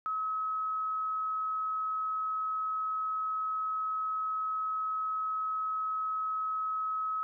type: tone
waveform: sine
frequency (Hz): 1282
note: E6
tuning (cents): -49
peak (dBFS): -30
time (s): 0.06-7.23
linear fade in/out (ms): 0
effects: none